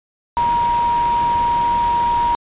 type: tone in noise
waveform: sine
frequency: 947 Hz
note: A#5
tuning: 27 cents sharp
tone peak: -14 dBFS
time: 0.37-2.35 s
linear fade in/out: 0 ms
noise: pink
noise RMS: -29 dBFS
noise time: 0.37-2.35 s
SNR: +12 dB
effects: resampled to 8000 Hz